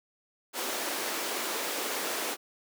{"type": "high-pass noise", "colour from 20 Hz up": "pink", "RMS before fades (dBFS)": -33, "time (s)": [0.53, 2.37], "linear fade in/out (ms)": 50, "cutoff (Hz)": 310, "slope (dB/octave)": 24, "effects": []}